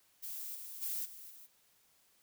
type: noise with level steps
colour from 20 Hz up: violet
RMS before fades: -43 / -47 / -38 / -51 / -55 dBFS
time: 0.22-1.47 s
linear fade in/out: 20 ms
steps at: 0.54 / 0.81 / 1.04 / 1.29 s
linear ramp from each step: 20 ms
effects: white hiss -70 dBFS RMS until 2.22 s